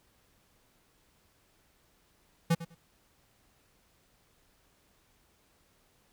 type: tone with echo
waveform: square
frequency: 166.7 Hz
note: E3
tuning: 20 cents sharp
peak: -23 dBFS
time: 2.5-2.55 s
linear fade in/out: 10 ms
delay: 100 ms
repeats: 2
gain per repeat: -15 dB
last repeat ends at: 2.75 s
effects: pink hiss -68 dBFS RMS until 6.12 s